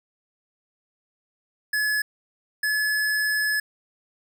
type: tone pair in turn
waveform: square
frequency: 1705 / 1710.9 Hz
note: G#6 / A6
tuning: +45 / -49 cents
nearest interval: unison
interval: 6 cents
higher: second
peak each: -22 dBFS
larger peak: neither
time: 1.73-2.02 / 2.63-3.6 s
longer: second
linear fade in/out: 5 ms
effects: none